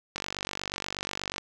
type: click train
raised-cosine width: 0.2 ms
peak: -14 dBFS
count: 60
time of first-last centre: 0.16-1.382 s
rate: 48.3 Hz
effects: none